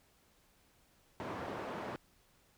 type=band-pass noise; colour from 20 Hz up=white; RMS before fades=-42 dBFS; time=1.2-1.96 s; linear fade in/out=0 ms; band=100 to 920 Hz; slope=12 dB/octave; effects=pink hiss -69 dBFS RMS until 2.57 s